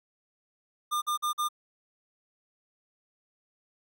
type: tone bursts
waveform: square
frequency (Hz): 1204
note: D6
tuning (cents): +43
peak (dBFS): -27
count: 4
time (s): 0.91-1.488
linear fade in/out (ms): 20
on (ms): 110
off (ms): 46
effects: none